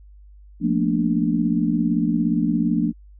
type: chord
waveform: sine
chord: Bb major seventh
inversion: second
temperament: equal with one note detuned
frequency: 174.61 / 220 / 237.4 / 293.7 Hz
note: F3 / A3 / Bb3 / D4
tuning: 0 / 0 / +32 / 0 cents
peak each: -23 dBFS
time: 0.6-2.93 s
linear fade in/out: 50 ms
effects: added 50 Hz sine -43 dBFS peak until 3.19 s